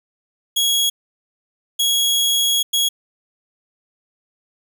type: tone bursts at uneven times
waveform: sawtooth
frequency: 3322 Hz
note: G#7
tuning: in tune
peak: -12 dBFS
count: 3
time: 0.56-0.9 / 1.79-2.63 / 2.73-2.89 s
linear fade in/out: 10 ms
effects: none